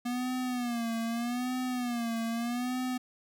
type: tone with vibrato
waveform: square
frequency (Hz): 240.8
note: B3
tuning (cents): -44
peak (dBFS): -31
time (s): 0.05-2.98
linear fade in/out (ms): 10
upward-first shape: sine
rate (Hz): 0.81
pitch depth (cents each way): 95
effects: none